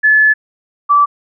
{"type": "tone pair in turn", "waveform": "sine", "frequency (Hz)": [1725, 1159.3], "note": ["A6", "D6"], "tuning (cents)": [-35, -23], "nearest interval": "perfect fifth", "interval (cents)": 688, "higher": "first", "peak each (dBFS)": -6, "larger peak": "neither", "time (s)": [[0.03, 0.34], [0.89, 1.06]], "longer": "first", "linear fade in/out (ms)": 20, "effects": []}